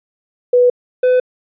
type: tone pair in turn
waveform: sine / triangle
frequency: 492.5 / 504 Hz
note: B4 / B4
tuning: -5 / +35 cents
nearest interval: unison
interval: 40 cents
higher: second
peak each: -7 dBFS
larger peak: neither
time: 0.53-0.7 / 1.03-1.2 s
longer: neither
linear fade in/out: 5 ms
effects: resampled to 8000 Hz